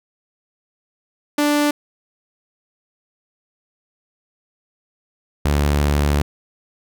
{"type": "tone pair in turn", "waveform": "sawtooth", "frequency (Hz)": [293.7, 72.67], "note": ["D4", "D2"], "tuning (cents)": [0, -18], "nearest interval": "2 octaves", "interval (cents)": 2418, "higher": "first", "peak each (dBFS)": -11, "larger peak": "neither", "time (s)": [[1.38, 1.71], [5.45, 6.22]], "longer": "second", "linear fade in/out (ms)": 5, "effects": []}